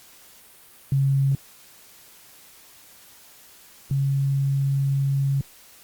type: tone pair in turn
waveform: sine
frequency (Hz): 136.9 / 137.77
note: C#3 / C#3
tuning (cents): -21 / -10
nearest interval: unison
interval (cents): 11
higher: second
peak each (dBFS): -17 / -19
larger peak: first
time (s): 0.92-1.35 / 3.91-5.41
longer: second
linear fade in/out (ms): 2
effects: white hiss -50 dBFS RMS until 5.83 s + Opus 48 kbps